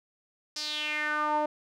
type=tone with band-pass filter sweep; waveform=sawtooth; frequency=301.6 Hz; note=D4; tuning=46 cents sharp; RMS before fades=-30 dBFS; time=0.56-1.46 s; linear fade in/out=5 ms; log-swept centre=5300 to 710 Hz; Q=4.7; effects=none